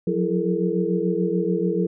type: tone cluster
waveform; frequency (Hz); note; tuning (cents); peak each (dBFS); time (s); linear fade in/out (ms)
sine; 176.1 / 183 / 335.5 / 418.7 / 459.1; F3 / F#3 / E4 / G#4 / A#4; +15 / -19 / +31 / +14 / -26; -26; 0.07-1.87; 5
effects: none